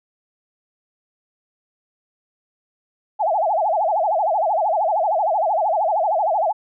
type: tone with vibrato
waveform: sine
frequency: 740 Hz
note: F#5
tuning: in tune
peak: -16 dBFS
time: 3.19-6.53 s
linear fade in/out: 20 ms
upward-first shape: sine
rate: 13 Hz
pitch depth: 280 cents each way
effects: none